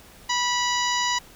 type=harmonic tone; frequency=979 Hz; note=B5; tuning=15 cents flat; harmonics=1 / 2 / 3 / 4 / 5 / 6 / 7; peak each=-25 / -28 / -30 / -31 / -32 / -33 / -33 dBFS; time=0.29-1.19 s; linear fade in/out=10 ms; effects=pink hiss -49 dBFS RMS until 1.35 s